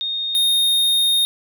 sine / square tone pair in turn, 3694 / 3694 Hz, A#7 / A#7, -16 / -16 cents, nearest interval unison, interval 0 cents, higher neither, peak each -21 / -15 dBFS, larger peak second, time 0.01-0.35 / 0.35-1.25 s, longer second, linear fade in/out 0 ms, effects none

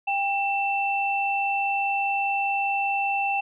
sine tone pair together, 795.3 / 2675 Hz, G5 / E7, +25 / +25 cents, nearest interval octave + major sixth, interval 2100 cents, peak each -24 / -26 dBFS, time 0.07-3.41 s, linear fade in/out 10 ms, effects none

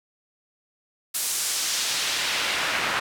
pink noise with band-pass filter sweep, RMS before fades -26 dBFS, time 1.14-3 s, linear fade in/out 10 ms, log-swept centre 10000 to 1600 Hz, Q 0.92, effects none

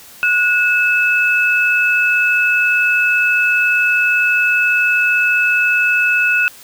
sine tone pair together, 1461 / 2605 Hz, F#6 / E7, -22 / -21 cents, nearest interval minor seventh, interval 1001 cents, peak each -14 dBFS, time 0.23-6.48 s, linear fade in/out 0 ms, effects white hiss -40 dBFS RMS until 6.63 s

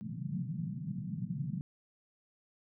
pink band-pass noise, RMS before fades -38 dBFS, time 0.01-1.61 s, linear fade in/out 0 ms, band 130 to 200 Hz, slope 48 dB/octave, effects none

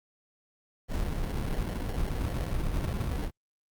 brown noise with sample-and-hold, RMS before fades -30 dBFS, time 0.88-3.31 s, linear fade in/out 50 ms, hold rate 1225 Hz, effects Opus 48 kbps

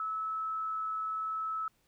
sine tone with amplitude modulation, 1300 Hz, E6, 24 cents flat, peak -31 dBFS, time 0-1.68 s, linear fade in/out 2 ms, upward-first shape sine, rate 101 Hz, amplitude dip 25%, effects pink hiss -72 dBFS RMS until 1.87 s

